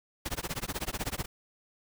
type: noise with tremolo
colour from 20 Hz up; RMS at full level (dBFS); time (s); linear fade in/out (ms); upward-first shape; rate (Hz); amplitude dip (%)
pink; -32; 0.25-1.26; 10; sine; 16; 100
effects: none